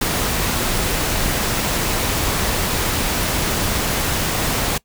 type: noise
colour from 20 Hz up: pink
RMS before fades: -20 dBFS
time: 0.01-4.78 s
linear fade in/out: 5 ms
effects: noise-tail reverb RT60 0.1 s tail -22 dB re dry